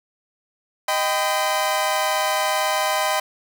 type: chord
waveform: sawtooth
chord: Eb augmented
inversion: none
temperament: equal with one note detuned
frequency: 622.3 / 784 / 1012.6 Hz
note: Eb5 / G5 / B5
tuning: 0 / 0 / +43 cents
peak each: -20 / -20 / -20 dBFS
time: 0.88-3.2 s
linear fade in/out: 5 ms
effects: none